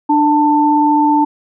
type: tone pair together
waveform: sine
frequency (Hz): 297.4 / 889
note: D4 / A5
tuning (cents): +22 / +18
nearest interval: octave + perfect fifth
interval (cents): 1896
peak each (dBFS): -12 / -11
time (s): 0.09-1.25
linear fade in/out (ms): 10
effects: none